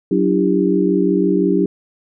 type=tone cluster; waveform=sine; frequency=186.3 / 290.1 / 335.9 / 396 Hz; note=F#3 / D4 / E4 / G4; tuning=+12 / -21 / +33 / +18 cents; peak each=-18 dBFS; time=0.11-1.66 s; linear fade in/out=5 ms; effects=none